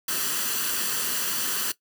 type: noise with comb filter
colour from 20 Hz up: white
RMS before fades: -27 dBFS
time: 0.08-1.72 s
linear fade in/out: 5 ms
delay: 0.67 ms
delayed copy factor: +0.6
effects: noise-tail reverb RT60 0.1 s tail -18 dB re dry + high-pass 200 Hz 12 dB/octave